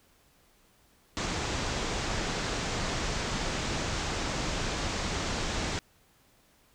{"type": "low-pass noise", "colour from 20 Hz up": "pink", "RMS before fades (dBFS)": -32, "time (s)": [1.17, 5.79], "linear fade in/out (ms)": 0, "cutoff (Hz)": 7500, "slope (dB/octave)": 48, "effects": ["pink hiss -64 dBFS RMS until 6.74 s"]}